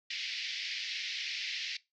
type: band-pass noise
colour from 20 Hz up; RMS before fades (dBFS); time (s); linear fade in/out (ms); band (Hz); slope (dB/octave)
pink; -38; 0.1-1.77; 5; 2000 to 5300; 48
effects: noise-tail reverb RT60 0.2 s tail -19 dB re dry